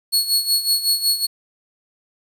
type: tone with tremolo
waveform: sawtooth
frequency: 4359 Hz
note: C#8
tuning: 30 cents flat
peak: -11 dBFS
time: 0.12-1.27 s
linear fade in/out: 20 ms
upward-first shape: sine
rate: 5.4 Hz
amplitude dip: 75%
effects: 8-bit